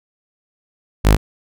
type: tone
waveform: sawtooth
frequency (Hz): 51.91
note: G#1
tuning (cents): 0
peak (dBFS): -5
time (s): 1.04-1.17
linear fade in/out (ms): 20
effects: none